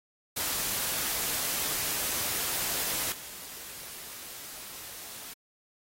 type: noise with level steps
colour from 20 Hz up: white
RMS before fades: -31 / -43 dBFS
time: 0.36-5.34 s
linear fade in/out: 10 ms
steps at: 3.12 s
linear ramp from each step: 2 ms
effects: AAC 48 kbps